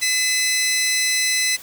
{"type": "tone pair together", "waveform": "15% pulse", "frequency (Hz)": [2020, 2600], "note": ["B6", "E7"], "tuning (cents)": [39, -24], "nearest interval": "major third", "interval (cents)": 437, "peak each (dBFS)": [-12, -18], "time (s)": [0.01, 1.57], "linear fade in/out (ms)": 20, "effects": ["white hiss -40 dBFS RMS until 1.62 s"]}